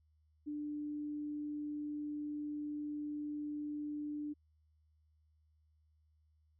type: tone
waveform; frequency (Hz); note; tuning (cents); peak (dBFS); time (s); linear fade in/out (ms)
sine; 296.3; D4; +15; -38; 0.46-4.34; 20
effects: added 77 Hz sine -69 dBFS peak until 6.59 s